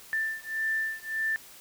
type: beating tone pair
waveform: sine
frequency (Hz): 1774 / 1775.7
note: A6 / A6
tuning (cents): +14 / +15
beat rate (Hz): 1.7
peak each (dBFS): -31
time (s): 0.13-1.36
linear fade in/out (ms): 0
effects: white hiss -50 dBFS RMS until 1.6 s